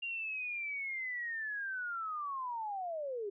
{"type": "linear sweep", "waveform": "sine", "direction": "down", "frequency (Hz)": [2794, 386.4], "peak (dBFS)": -36, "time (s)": [0.02, 3.3], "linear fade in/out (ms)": 10, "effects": []}